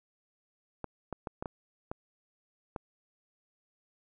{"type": "clicks", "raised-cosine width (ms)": 1, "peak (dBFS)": -22, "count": 7, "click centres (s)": [0.843, 1.127, 1.272, 1.425, 1.458, 1.915, 2.762], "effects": []}